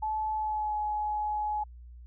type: tone with pitch glide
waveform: sine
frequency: 864 to 844.3 Hz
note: A5 to G#5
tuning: -32 to +28 cents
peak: -28 dBFS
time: 0.02-1.64 s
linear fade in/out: 10 ms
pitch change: -40 cents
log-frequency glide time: 0.34-0.77 s
effects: added 60 Hz sine -45 dBFS peak until 2.06 s